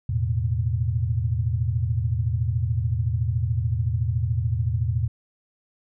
sine chord, E suspended fourth, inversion none, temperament just, 82.41 / 109.88 / 123.61 Hz, E2 / A2 / B2, 0 / -2 / +2 cents, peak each -26 / -24 / -26 dBFS, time 0.09-5.08 s, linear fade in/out 5 ms, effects none

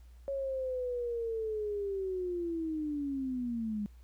sine linear sweep, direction down, 554.4 to 203.4 Hz, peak -32 dBFS, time 0.28-3.86 s, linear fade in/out 0 ms, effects added 60 Hz sine -51 dBFS peak until 4.03 s + pink hiss -70 dBFS RMS until 4.03 s

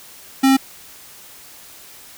square tone, 267.7 Hz, C4, 40 cents sharp, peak -11 dBFS, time 0.43-0.57 s, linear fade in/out 10 ms, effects white hiss -42 dBFS RMS until 2.17 s

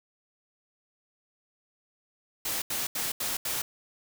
white noise bursts, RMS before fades -31 dBFS, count 5, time 2.45-3.62 s, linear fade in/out 5 ms, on 170 ms, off 80 ms, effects none

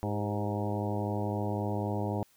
harmonic tone with a mistuned harmonic, 103.83 Hz, G#2, in tune, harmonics 1 / 2 / 3 / 4 / 5 / 6 / 7 / 8 / 9, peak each -33 / -36 / -38 / -39 / -40 / -41 / -41 / -42 / -43 dBFS, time 0.03-2.23 s, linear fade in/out 0 ms, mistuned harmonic 4, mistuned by -49 cents, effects white hiss -65 dBFS RMS until 2.36 s

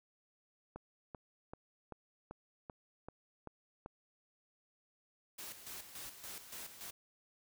click train, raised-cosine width 1 ms, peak -32 dBFS, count 9, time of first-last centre 0.76-3.861 s, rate 2.58 Hz
white noise with tremolo, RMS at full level -47 dBFS, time 5.38-6.91 s, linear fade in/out 10 ms, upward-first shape square, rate 3.5 Hz, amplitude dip 60%
effects none

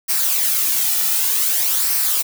blue noise with flanger, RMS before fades -18 dBFS, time 0.08-2.23 s, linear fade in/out 20 ms, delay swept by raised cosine 0.28 to 1.88 ms, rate 0.54 Hz, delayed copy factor -0.5, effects none

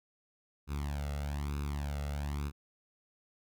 sawtooth tone with flanger, 72 Hz, D2, 34 cents flat, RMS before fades -36 dBFS, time 0.67-2.52 s, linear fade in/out 50 ms, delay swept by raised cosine 0.78 to 1.49 ms, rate 1.1 Hz, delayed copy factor +0.85, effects none

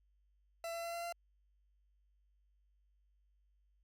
40% pulse tone with pitch steps, 670 / 674.3 / 678.6 / 682.9 / 687.2 Hz, E5 / E5 / F5 / F5 / F5, +28 / +39 / -50 / -39 / -28 cents, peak -39 dBFS, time 0.64-1.125 s, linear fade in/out 2 ms, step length 97 ms, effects added 50 Hz sine -70 dBFS peak until 3.83 s

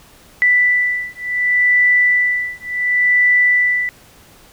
sine beating tone pair, 1978 / 1978.69 Hz, B6 / B6, +2 / +3 cents, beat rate 0.69 Hz, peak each -15 dBFS, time 0.42-3.89 s, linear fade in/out 0 ms, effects pink hiss -46 dBFS RMS until 4.52 s

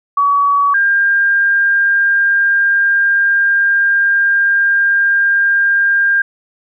sine tone pair in turn, 1133 / 1602.3 Hz, C#6 / G6, +37 / +37 cents, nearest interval tritone, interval 600 cents, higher second, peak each -9 dBFS, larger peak neither, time 0.17-0.74 / 0.74-6.22 s, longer second, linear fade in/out 5 ms, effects none

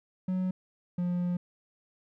triangle tone pair in turn, 185 / 177.05 Hz, F#3 / F3, 0 / +24 cents, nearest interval minor second, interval 76 cents, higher first, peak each -25 dBFS, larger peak neither, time 0.28-0.51 / 0.98-1.37 s, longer second, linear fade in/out 5 ms, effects none

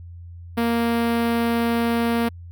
sawtooth tone with notch filter, 233.1 Hz, A#3, in tune, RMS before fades -21 dBFS, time 0.57-2.29 s, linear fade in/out 10 ms, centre 6800 Hz, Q 0.67, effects added 86 Hz sine -36 dBFS peak until 2.51 s

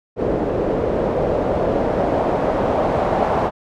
white noise with low-pass filter sweep, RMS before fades -19 dBFS, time 0.16-3.51 s, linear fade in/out 50 ms, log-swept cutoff 460 to 730 Hz, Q 2, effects none

